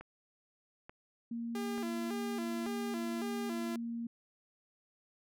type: click train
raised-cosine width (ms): 0.5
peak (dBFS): -33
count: 4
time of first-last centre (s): 0.01-2.665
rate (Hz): 1.13
type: tone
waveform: sine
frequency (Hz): 233.1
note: A#3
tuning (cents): 0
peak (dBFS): -36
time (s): 1.31-4.07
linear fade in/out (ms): 5
type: tone with vibrato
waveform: sawtooth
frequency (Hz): 369.7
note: F#4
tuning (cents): -1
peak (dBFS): -35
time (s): 1.55-3.76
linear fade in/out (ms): 2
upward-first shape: square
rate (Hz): 1.8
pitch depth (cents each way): 150
effects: none